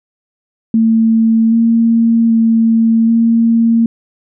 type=tone with pitch steps; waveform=sine; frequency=224.9 / 229.4 / 226.5 / 229.5 Hz; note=A3 / A#3 / A#3 / A#3; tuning=+38 / -28 / -50 / -27 cents; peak=-7 dBFS; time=0.74-3.86 s; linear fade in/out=2 ms; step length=780 ms; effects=none